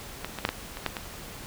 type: clicks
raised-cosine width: 0.3 ms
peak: -15 / -17 / -7 / -10 / -21 / -10 / -15 dBFS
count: 7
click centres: 0.246 / 0.387 / 0.451 / 0.49 / 0.771 / 0.863 / 0.968 s
effects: pink hiss -42 dBFS RMS until 1.46 s